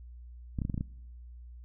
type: clicks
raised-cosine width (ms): 5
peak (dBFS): -20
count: 7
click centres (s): 0.588 / 0.618 / 0.651 / 0.698 / 0.743 / 0.778 / 0.809
effects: noise-tail reverb RT60 1.0 s tail -23 dB re dry + added 60 Hz sine -45 dBFS peak until 1.64 s

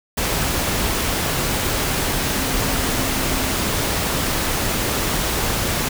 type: tone in noise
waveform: sine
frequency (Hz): 261.6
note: C4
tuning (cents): 0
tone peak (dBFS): -30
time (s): 2.24-3.52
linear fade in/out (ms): 10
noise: pink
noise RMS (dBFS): -21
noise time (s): 0.17-5.89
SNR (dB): -12
effects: none

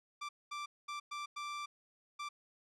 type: tone bursts at uneven times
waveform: sawtooth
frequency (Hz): 1174.7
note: D6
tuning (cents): 0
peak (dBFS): -36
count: 6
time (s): 0.21-0.29 / 0.51-0.66 / 0.88-1 / 1.11-1.26 / 1.36-1.66 / 2.19-2.29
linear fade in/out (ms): 10
effects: low-pass 6000 Hz 12 dB/octave

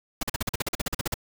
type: noise bursts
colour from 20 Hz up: pink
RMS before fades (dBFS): -27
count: 15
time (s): 0.21-1.142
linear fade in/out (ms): 5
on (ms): 22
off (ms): 43
effects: none

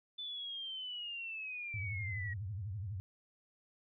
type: linear sweep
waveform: sine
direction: down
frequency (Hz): 3520 to 1887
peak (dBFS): -40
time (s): 0.18-2.34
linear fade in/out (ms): 10
type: tone with vibrato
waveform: sine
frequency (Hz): 99.9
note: G2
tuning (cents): +33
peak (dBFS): -38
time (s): 1.74-3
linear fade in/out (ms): 0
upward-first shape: triangle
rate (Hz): 12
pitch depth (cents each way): 250
effects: none

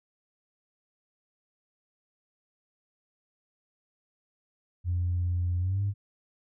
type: tone with pitch glide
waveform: sine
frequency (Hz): 88.3 to 100.27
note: F2 to G2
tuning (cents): +20 to +40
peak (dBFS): -24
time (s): 4.84-5.94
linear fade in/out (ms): 50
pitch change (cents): +220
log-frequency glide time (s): 5.58-5.82
effects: tanh soft clip ceiling -21 dBFS

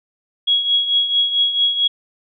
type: tone with tremolo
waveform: sine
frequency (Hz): 3322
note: G#7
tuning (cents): 0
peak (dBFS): -11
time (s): 0.47-1.88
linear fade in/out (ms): 10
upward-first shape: triangle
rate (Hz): 4.5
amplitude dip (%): 70
effects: none

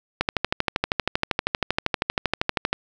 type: click train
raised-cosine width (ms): 0.3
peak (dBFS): -4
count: 33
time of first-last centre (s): 0.21-2.73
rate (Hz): 12.7
effects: none

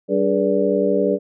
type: harmonic tone with a mistuned harmonic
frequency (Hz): 97.1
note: G2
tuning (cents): -16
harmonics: 2 / 3 / 4 / 5 / 6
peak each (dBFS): -23 / -23 / -20 / -21 / -22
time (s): 0.08-1.19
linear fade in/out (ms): 50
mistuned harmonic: 4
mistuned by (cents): +110
effects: none

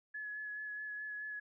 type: tone with vibrato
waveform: sine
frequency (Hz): 1700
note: G#6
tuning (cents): +40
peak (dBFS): -40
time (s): 0.14-1.4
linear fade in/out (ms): 10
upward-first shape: sine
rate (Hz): 4.7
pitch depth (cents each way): 17
effects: none

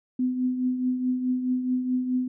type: tone with tremolo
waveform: sine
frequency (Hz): 253.1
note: B3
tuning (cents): +43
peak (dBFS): -20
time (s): 0.19-2.28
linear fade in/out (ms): 5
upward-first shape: triangle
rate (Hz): 4.7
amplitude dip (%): 60
effects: none

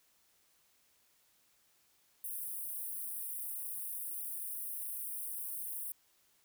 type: high-pass noise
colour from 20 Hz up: white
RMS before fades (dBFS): -41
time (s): 2.24-5.92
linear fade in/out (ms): 2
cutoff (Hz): 8900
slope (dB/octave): 96
effects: white hiss -71 dBFS RMS until 6.44 s

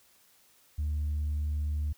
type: tone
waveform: sine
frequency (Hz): 74.7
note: D2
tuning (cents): +30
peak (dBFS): -26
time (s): 0.78-1.93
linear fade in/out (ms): 10
effects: tanh soft clip ceiling -26 dBFS + white hiss -63 dBFS RMS until 1.97 s

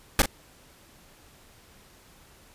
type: noise with echo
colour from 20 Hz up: pink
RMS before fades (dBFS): -18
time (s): 0.19-0.22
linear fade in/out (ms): 2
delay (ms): 39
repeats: 1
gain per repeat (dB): -10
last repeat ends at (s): 0.259
effects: pink hiss -55 dBFS RMS until 2.54 s + resampled to 32000 Hz

